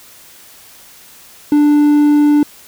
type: tone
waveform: triangle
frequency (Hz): 294.6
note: D4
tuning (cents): +6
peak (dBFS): -5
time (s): 1.52-2.43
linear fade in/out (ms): 2
effects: white hiss -41 dBFS RMS until 2.67 s